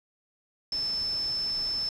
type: tone in noise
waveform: sine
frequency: 5274 Hz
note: E8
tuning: in tune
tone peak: -27 dBFS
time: 0.72-1.89 s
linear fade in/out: 2 ms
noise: pink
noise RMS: -45 dBFS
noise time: 0.72-1.89 s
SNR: +15 dB
effects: low-pass 10000 Hz 12 dB/octave